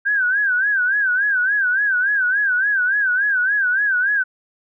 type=tone with vibrato; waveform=sine; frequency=1568 Hz; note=G6; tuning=in tune; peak=-15 dBFS; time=0.05-4.24 s; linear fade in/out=20 ms; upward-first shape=sine; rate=3.5 Hz; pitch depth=130 cents each way; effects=none